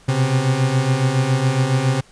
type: beating tone pair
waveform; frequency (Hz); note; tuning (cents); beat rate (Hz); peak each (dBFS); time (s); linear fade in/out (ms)
40% pulse; 126.3 / 133.5; B2 / C3; +39 / +35; 7.2; -20 / -16; 0.08-2.01; 10
effects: pink hiss -50 dBFS RMS until 2.11 s + resampled to 22050 Hz